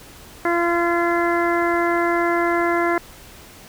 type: harmonic tone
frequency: 343 Hz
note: F4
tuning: 31 cents flat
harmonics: 1 / 2 / 3 / 4 / 5 / 6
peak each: -20 / -23 / -25 / -26 / -27 / -28 dBFS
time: 0.45-2.98 s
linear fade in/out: 2 ms
effects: pink hiss -43 dBFS RMS until 3.68 s